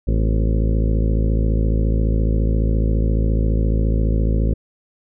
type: harmonic tone with a mistuned harmonic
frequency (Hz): 54.5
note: A1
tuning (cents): -16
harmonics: 1 / 2 / 3 / 4 / 5 / 6 / 7 / 8 / 9 / 10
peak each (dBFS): -16 / -22 / -26 / -28 / -30 / -32 / -33 / -34 / -35 / -36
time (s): 0.07-4.54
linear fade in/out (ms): 10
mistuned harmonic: 5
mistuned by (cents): -84
effects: none